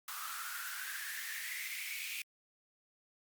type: noise with high-pass filter sweep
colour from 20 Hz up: white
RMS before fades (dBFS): -42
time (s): 0.08-2.22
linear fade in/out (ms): 2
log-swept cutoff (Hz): 1200 to 2500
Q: 7.9
effects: Opus 48 kbps